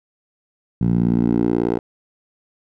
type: tone with band-pass filter sweep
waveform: 10% pulse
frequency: 58.27 Hz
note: A#1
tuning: in tune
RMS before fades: -18 dBFS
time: 0.81-1.79 s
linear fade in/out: 5 ms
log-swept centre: 150 to 460 Hz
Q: 2
effects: none